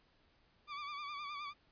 sawtooth tone with vibrato, 1166 Hz, D6, 13 cents flat, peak -38 dBFS, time 0.67-1.54 s, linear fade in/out 50 ms, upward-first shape sine, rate 9.6 Hz, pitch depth 58 cents each way, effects pink hiss -71 dBFS RMS until 1.71 s + resampled to 11025 Hz

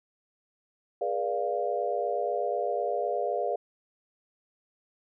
sine chord, G# diminished seventh, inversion none, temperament equal with one note detuned, 415.3 / 483.4 / 587.3 / 698.5 Hz, G#4 / B4 / D5 / F5, 0 / -37 / 0 / 0 cents, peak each -33 / -32 / -32 / -31 dBFS, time 1.01-3.56 s, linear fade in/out 5 ms, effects none

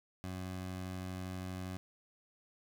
20% pulse tone, 92.5 Hz, F#2, in tune, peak -35 dBFS, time 0.24-1.77 s, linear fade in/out 0 ms, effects none

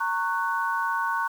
sine tone cluster, 921 / 1104 / 1489 Hz, A#5 / C#6 / F#6, -21 / -7 / +11 cents, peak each -28 dBFS, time 0-1.28 s, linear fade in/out 10 ms, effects 8-bit

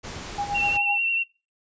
pink noise, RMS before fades -36 dBFS, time 0.03-0.78 s, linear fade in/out 20 ms
sine tone with tremolo, 813 Hz, G#5, 37 cents flat, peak -23 dBFS, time 0.38-0.98 s, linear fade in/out 5 ms, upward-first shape sine, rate 8 Hz, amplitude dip 75%
sine tone with vibrato, 2721 Hz, F7, 46 cents flat, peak -21 dBFS, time 0.54-1.24 s, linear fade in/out 20 ms, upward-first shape sine, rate 11 Hz, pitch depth 25 cents each way
effects noise-tail reverb RT60 0.3 s tail -23 dB re dry + resampled to 16000 Hz

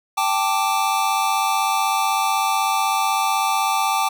square chord, G suspended second, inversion none, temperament equal, 784 / 880 / 1174.7 Hz, G5 / A5 / D6, 0 / 0 / 0 cents, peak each -23 dBFS, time 0.17-4.09 s, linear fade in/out 10 ms, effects none

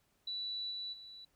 sine tone with level steps, 3951 Hz, B7, in tune, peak -37 / -39 / -49 dBFS, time 0.27-1.25 s, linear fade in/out 5 ms, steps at 0.7 / 0.92 s, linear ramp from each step 20 ms, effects pink hiss -75 dBFS RMS until 1.35 s

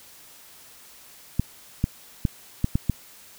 clicks, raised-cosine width 5 ms, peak -8 dBFS, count 6, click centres 1.396 / 1.841 / 2.252 / 2.644 / 2.755 / 2.897 s, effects white hiss -49 dBFS RMS until 3.38 s

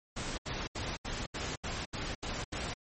pink noise bursts, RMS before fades -37 dBFS, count 9, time 0.16-2.74 s, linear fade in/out 10 ms, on 220 ms, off 75 ms, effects MP3 32 kbps

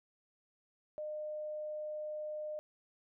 sine tone, 608 Hz, D#5, 40 cents flat, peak -38 dBFS, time 0.98-2.59 s, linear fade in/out 0 ms, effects none

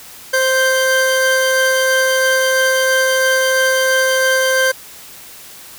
40% pulse tone pair together, 523.3 / 1566.9 Hz, C5 / G6, 0 / -1 cents, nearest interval octave + perfect fifth, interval 1899 cents, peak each -14 dBFS, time 0.33-4.72 s, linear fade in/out 10 ms, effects white hiss -37 dBFS RMS until 5.78 s

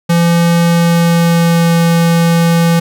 square tone with pitch glide, 170 to 168.14 Hz, F3 to E3, -46 to +35 cents, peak -8 dBFS, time 0.09-2.8 s, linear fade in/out 10 ms, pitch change -19 cents, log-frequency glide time 0.64-1.75 s, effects none

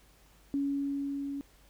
sine tone with level ramp, 280 Hz, C#4, 18 cents sharp, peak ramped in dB -27 to -34 dBFS, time 0.54-1.41 s, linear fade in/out 0 ms, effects added 50 Hz sine -61 dBFS peak until 1.69 s + pink hiss -63 dBFS RMS until 1.69 s

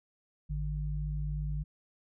sine tone pair together, 52.86 / 149.5 Hz, G#1 / D3, +31 / +31 cents, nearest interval octave + tritone, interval 1800 cents, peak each -33 / -35 dBFS, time 0.49-1.64 s, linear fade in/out 20 ms, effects none

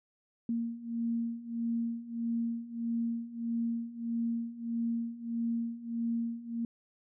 sine beating tone pair, 231.2 / 232.8 Hz, A#3 / A#3, -14 / -2 cents, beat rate 1.6 Hz, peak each -36 / -33 dBFS, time 0.49-6.65 s, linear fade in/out 2 ms, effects none

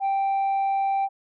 sine tone, 784 Hz, G5, in tune, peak -18 dBFS, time 0-1.09 s, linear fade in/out 50 ms, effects tanh soft clip ceiling -20 dBFS

